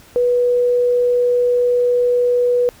sine tone, 489.2 Hz, B4, 16 cents flat, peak -12 dBFS, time 0.16-2.69 s, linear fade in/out 0 ms, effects pink hiss -46 dBFS RMS until 2.8 s

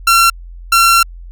sawtooth tone bursts at uneven times, 1362 Hz, F6, 44 cents flat, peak -3 dBFS, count 2, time 0.07-0.3 / 0.72-1.03 s, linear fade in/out 5 ms, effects added 43 Hz sine -29 dBFS peak until 1.31 s

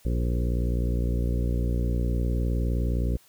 harmonic tone with a mistuned harmonic, 59.6 Hz, A#1, 39 cents sharp, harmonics 1 / 2 / 3 / 4 / 5 / 6 / 7 / 8 / 9, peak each -24 / -30 / -34 / -36 / -38 / -40 / -41 / -42 / -43 dBFS, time 0.05-3.17 s, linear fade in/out 5 ms, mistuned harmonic 8, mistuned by -15 cents, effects white hiss -58 dBFS RMS until 3.28 s

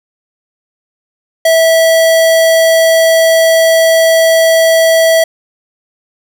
square tone, 653 Hz, E5, 17 cents flat, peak -6 dBFS, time 1.45-5.24 s, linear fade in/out 5 ms, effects none

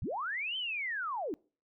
sine linear two-way sweep, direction up then down, 51 to 3136 to 264.5 Hz, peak -33 dBFS, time 0.02-1.34 s, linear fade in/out 0 ms, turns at 0.57 s, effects noise-tail reverb RT60 0.4 s tail -25 dB re dry

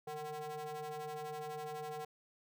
square ring-modulated tone, 150 Hz, D3, 37 cents sharp, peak -39 dBFS, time 0.07-2.05 s, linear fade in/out 5 ms, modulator 606 Hz, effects none

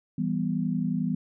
sine chord, E minor, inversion none, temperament equal, 164.81 / 196 / 246.9 Hz, E3 / G3 / B3, 0 / 0 / 0 cents, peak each -29 dBFS, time 0.18-1.15 s, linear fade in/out 5 ms, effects none

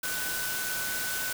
sine tone in noise, 1500 Hz, F#6, 23 cents sharp, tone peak -34 dBFS, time 0.03-1.33 s, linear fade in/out 5 ms, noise white, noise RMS -33 dBFS, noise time 0.03-1.33 s, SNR -4 dB, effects none

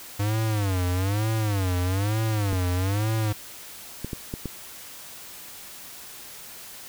square tone with vibrato, 99.6 Hz, G2, 28 cents sharp, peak -23 dBFS, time 0.19-3.33 s, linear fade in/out 10 ms, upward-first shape sine, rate 1.1 Hz, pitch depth 190 cents each way
clicks, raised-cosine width 3 ms, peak -17 dBFS, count 5, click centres 2.529 / 4.046 / 4.132 / 4.339 / 4.457 s
effects white hiss -42 dBFS RMS until 6.88 s

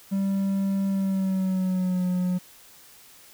triangle tone with pitch glide, 195.3 to 181.17 Hz, G3 to F#3, -6 to -36 cents, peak -20 dBFS, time 0.11-2.39 s, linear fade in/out 20 ms, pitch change -130 cents, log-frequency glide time 0.89-2.06 s, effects white hiss -51 dBFS RMS until 3.33 s

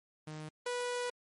sawtooth tone pair in turn, 154.3 / 489.9 Hz, D#3 / B4, -14 / -14 cents, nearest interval octave + minor sixth, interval 2000 cents, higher second, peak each -38 / -30 dBFS, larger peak second, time 0.27-0.49 / 0.66-1.1 s, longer second, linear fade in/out 5 ms, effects MP3 48 kbps

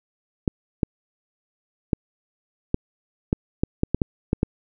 clicks, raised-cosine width 3 ms, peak -6 dBFS, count 11, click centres 0.478 / 0.832 / 1.932 / 2.744 / 3.329 / 3.635 / 3.834 / 3.946 / 4.018 / 4.331 / 4.431 s, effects none

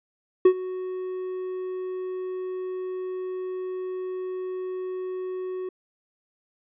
triangle tone with ADSR envelope, 370 Hz, F#4, in tune, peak -8 dBFS, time 0.45-5.69 s, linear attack 6 ms, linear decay 74 ms, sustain -19 dB, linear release 4 ms, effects resampled to 8000 Hz

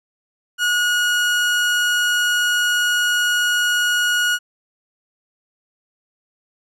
30% pulse tone, 1449 Hz, F#6, 37 cents flat, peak -13 dBFS, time 0.58-4.39 s, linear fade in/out 50 ms, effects low-pass 11000 Hz 12 dB/octave

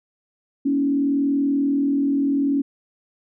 sine tone with frequency modulation, 279.7 Hz, C#4, 16 cents sharp, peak -17 dBFS, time 0.65-2.62 s, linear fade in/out 10 ms, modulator 40.6 Hz, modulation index 0.58, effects none

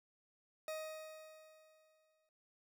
40% pulse tone with exponential decay, 627 Hz, D#5, 13 cents sharp, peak -39 dBFS, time 0.68-2.29 s, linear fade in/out 1 ms, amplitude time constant 350 ms, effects none

